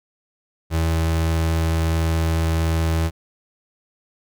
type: tone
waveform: 35% pulse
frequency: 81.4 Hz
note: E2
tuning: 21 cents flat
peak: -16 dBFS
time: 0.7-3.11 s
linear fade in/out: 50 ms
effects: none